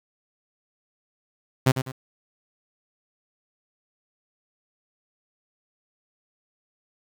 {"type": "tone with echo", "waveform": "sawtooth", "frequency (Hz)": 130.81, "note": "C3", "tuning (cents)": 0, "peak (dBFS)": -11, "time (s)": [1.66, 1.72], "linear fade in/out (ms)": 10, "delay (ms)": 100, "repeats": 2, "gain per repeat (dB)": -9, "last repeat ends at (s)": 1.92, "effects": ["8-bit"]}